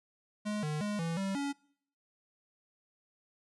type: tone with pitch steps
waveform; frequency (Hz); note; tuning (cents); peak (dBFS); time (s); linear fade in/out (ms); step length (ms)
square; 210 / 151.6 / 207.7 / 166 / 194.4 / 281.8; G#3 / D#3 / G#3 / E3 / G3 / C#4; +19 / -45 / 0 / +12 / -14 / +29; -33; 0.45-1.53; 20; 180
effects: noise-tail reverb RT60 0.6 s tail -24 dB re dry + resampled to 24000 Hz